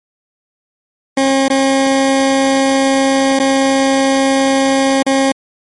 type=tone with dropouts; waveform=20% pulse; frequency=270 Hz; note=C#4; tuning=45 cents flat; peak=-5 dBFS; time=1.17-5.32 s; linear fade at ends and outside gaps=5 ms; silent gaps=1.483-1.5 / 3.391-3.398 / 5.027-5.064 s; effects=MP3 48 kbps